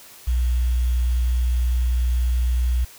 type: tone with quantisation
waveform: sine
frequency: 60.9 Hz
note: B1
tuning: 24 cents flat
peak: -17 dBFS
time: 0.27-2.85 s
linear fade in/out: 10 ms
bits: 7
effects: white hiss -45 dBFS RMS until 2.98 s